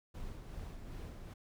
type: noise with tremolo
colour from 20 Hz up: brown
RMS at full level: -44 dBFS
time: 0.14-1.34 s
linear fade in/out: 10 ms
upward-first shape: sine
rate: 2.6 Hz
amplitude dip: 40%
effects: none